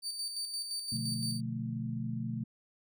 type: tone with tremolo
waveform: 30% pulse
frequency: 4603 Hz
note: D8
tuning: 36 cents flat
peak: -31 dBFS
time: 0.02-1.41 s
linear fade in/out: 50 ms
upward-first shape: square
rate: 5.8 Hz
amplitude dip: 45%
type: chord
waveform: sine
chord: B half-diminished seventh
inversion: none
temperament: just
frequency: 123.47 / 148.16 / 177.8 / 222.2 Hz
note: B2 / D3 / F3 / A3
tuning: 0 / +16 / +31 / +17 cents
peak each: -37 / -42 / -43 / -37 dBFS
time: 0.92-2.44 s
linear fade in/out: 5 ms
effects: none